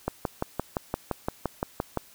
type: click train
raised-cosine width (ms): 1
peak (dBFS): -12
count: 12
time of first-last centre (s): 0.08-1.973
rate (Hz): 5.81
effects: white hiss -54 dBFS RMS until 2.14 s